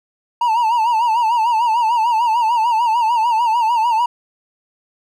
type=tone with vibrato; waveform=triangle; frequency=920 Hz; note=A#5; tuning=23 cents flat; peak=-11 dBFS; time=0.41-4.06 s; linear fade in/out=5 ms; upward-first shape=sine; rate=6.7 Hz; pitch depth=100 cents each way; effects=none